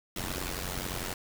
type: noise with amplitude modulation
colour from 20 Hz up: pink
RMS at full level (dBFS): -32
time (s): 0.16-1.14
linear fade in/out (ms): 5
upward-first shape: sine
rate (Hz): 91.2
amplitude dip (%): 80
effects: none